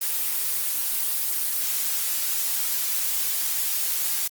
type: noise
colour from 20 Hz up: blue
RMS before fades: -25 dBFS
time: 0.01-4.28 s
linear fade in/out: 10 ms
effects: Opus 24 kbps